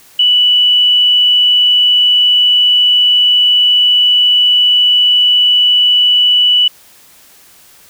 sine tone with frequency modulation, 2960 Hz, F#7, in tune, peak -6 dBFS, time 0.19-6.68 s, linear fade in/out 5 ms, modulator 54.5 Hz, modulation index 0.31, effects white hiss -43 dBFS RMS until 7.89 s

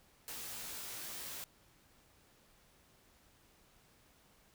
white noise with comb filter, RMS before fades -45 dBFS, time 0.28-1.44 s, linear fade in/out 0 ms, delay 17 ms, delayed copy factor +0.95, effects pink hiss -67 dBFS RMS until 4.54 s

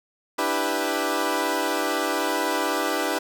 15% pulse chord, E minor seventh, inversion third, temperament equal, 293.7 / 329.6 / 392 / 493.9 Hz, D4 / E4 / G4 / B4, 0 / 0 / 0 / 0 cents, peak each -22 dBFS, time 0.38-3.19 s, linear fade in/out 10 ms, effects none

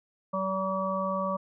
harmonic tone, 190.9 Hz, G3, 46 cents flat, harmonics 1 / 3 / 5 / 6, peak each -33 / -31 / -37 / -31 dBFS, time 0.33-1.37 s, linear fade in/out 10 ms, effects none

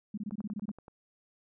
sine tone bursts, 207.7 Hz, G#3, in tune, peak -33 dBFS, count 10, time 0.14-0.716 s, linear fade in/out 5 ms, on 36 ms, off 24 ms
click train, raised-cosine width 1 ms, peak -35 dBFS, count 7, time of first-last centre 0.31-0.881 s, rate 10.5 Hz
effects none

